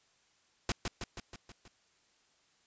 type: noise with echo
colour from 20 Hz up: pink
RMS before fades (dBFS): -31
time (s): 0.69-0.72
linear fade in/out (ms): 2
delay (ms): 160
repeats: 6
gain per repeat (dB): -4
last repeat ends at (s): 1.68
effects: white hiss -70 dBFS RMS until 2.66 s + resampled to 16000 Hz